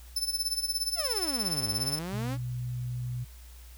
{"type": "tone with tremolo", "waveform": "sawtooth", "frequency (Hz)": 5274, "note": "E8", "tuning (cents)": 0, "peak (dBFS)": -23, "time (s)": [0.16, 1.99], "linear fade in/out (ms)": 5, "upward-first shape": "sine", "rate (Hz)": 17, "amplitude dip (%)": 80}
{"type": "exponential two-way sweep", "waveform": "sawtooth", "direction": "down then up", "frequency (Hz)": [736, 101.4, 290.7], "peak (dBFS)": -30, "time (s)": [0.95, 2.38], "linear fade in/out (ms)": 50, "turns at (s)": 1.7}
{"type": "tone", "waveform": "sine", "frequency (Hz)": 123.47, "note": "B2", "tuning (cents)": 0, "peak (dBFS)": -31, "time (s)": [2.12, 3.25], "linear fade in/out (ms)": 20}
{"effects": ["added 60 Hz sine -46 dBFS peak until 3.77 s", "white hiss -56 dBFS RMS until 3.77 s"]}